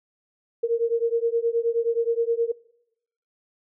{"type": "beating tone pair", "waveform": "sine", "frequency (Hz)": [460, 469.5], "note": ["A#4", "A#4"], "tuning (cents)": [-23, 12], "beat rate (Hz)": 9.5, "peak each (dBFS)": -23, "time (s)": [0.63, 2.52], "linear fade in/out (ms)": 10, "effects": ["noise-tail reverb RT60 0.8 s tail -22 dB re dry"]}